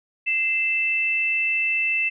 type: tone pair together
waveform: sine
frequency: 2078 / 2653 Hz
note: C7 / E7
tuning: -12 / +10 cents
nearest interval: major third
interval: 422 cents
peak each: -28 / -20 dBFS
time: 0.26-2.1 s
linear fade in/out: 20 ms
effects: none

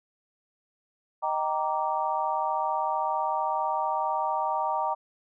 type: chord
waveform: sine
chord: Eb major seventh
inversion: none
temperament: just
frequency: 622.3 / 777.8 / 933.4 / 1166.7 Hz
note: Eb5 / G5 / Bb5 / D6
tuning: 0 / -14 / +2 / -12 cents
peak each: -33 / -30 / -28 / -33 dBFS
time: 1.22-4.95 s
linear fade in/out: 20 ms
effects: none

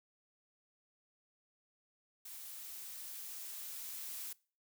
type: noise with level ramp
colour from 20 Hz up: blue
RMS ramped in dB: -49 to -44 dBFS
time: 2.25-4.33 s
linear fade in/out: 5 ms
effects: noise-tail reverb RT60 0.4 s tail -23 dB re dry

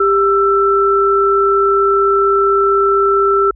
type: tone pair together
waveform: sine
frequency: 396.4 / 1332.2 Hz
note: G4 / E6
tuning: +19 / +18 cents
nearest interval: octave + major sixth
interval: 2099 cents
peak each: -12 dBFS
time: 0-3.51 s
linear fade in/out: 5 ms
effects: added 50 Hz sine -38 dBFS peak until 3.55 s

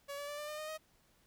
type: tone with pitch steps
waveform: sawtooth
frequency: 565 / 574.9 / 584.9 / 595.1 / 605.6 / 616.1 / 626.9 Hz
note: C#5 / D5 / D5 / D5 / D#5 / D#5 / D#5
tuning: +33 / -37 / -7 / +23 / -47 / -17 / +13 cents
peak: -37 dBFS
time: 0.08-0.78 s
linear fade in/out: 20 ms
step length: 100 ms
effects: pink hiss -70 dBFS RMS until 1.26 s

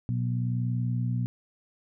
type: harmonic tone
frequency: 60.6 Hz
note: B1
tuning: 32 cents flat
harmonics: 2 / 3 / 4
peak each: -26 / -34 / -36 dBFS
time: 0.09-1.26 s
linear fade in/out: 0 ms
effects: none

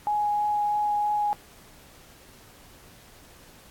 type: tone with vibrato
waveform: sine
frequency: 833 Hz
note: G#5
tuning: 5 cents sharp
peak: -22 dBFS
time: 0.07-1.33 s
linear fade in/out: 0 ms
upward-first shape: triangle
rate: 3.1 Hz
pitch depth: 10 cents each way
effects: pink hiss -52 dBFS RMS until 3.7 s + AAC 64 kbps

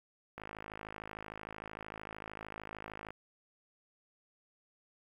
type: click train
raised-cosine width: 0.5 ms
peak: -28 dBFS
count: 146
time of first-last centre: 0.38-3.106 s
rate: 53.2 Hz
effects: 10-bit

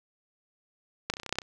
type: clicks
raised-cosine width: 0.2 ms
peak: -11 / -13 / -22 / -18 / -26 / -18 / -21 / -10 / -28 / -8 / -30 dBFS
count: 11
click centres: 1.1 / 1.138 / 1.169 / 1.199 / 1.233 / 1.263 / 1.293 / 1.326 / 1.356 / 1.386 / 1.418 s
effects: none

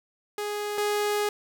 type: tone pair in turn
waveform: sawtooth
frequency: 415.3 / 415.3 Hz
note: G#4 / G#4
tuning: 0 / 0 cents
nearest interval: unison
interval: 0 cents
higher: neither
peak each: -25 / -20 dBFS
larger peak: second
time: 0.38-0.78 / 0.78-1.29 s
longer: second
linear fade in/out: 2 ms
effects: none

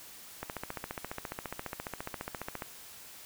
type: click train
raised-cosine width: 0.5 ms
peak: -21 dBFS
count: 33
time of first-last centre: 0.43-2.622 s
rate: 14.6 Hz
effects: white hiss -50 dBFS RMS until 3.25 s

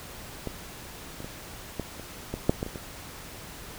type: clicks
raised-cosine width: 2 ms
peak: -18 / -26 / -24 / -16 / -27 / -17 / -6 / -15 / -23 / -22 dBFS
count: 10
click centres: 0.473 / 1.204 / 1.245 / 1.797 / 1.997 / 2.34 / 2.495 / 2.629 / 2.664 / 2.758 s
effects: pink hiss -43 dBFS RMS until 3.78 s

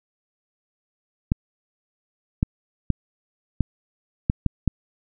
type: clicks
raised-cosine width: 5 ms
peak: -6 dBFS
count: 7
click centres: 1.319 / 2.429 / 2.903 / 3.607 / 4.299 / 4.463 / 4.677 s
effects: none

